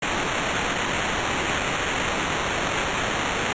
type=noise with sample-and-hold; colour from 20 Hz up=white; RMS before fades=-25 dBFS; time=0.02-3.53 s; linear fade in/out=5 ms; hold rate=4900 Hz; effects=resampled to 16000 Hz